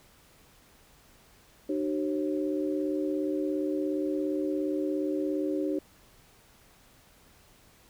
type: tone cluster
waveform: sine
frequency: 302.6 / 379.8 / 541 Hz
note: D#4 / F#4 / C#5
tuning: -48 / +45 / -42 cents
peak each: -29 / -32 / -35 dBFS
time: 1.69-5.79 s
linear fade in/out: 5 ms
effects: pink hiss -59 dBFS RMS until 7.89 s